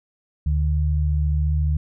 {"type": "tone pair together", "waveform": "sine", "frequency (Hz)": [75, 149.35], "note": ["D2", "D3"], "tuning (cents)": [37, 29], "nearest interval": "octave", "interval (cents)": 1192, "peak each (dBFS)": [-18, -25], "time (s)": [0.46, 1.77], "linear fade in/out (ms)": 5, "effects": []}